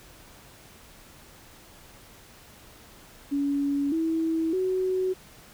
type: tone with pitch steps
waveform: sine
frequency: 282.5 / 324.5 / 372.8 Hz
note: C#4 / E4 / F#4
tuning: +33 / -27 / +13 cents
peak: -23 dBFS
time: 3.31-5.14 s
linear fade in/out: 20 ms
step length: 610 ms
effects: pink hiss -51 dBFS RMS until 5.53 s